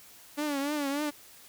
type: tone with vibrato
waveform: sawtooth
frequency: 287.7 Hz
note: D4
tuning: 36 cents flat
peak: -25 dBFS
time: 0.37-1.11 s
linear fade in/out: 20 ms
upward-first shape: triangle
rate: 3.4 Hz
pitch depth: 100 cents each way
effects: white hiss -53 dBFS RMS until 1.48 s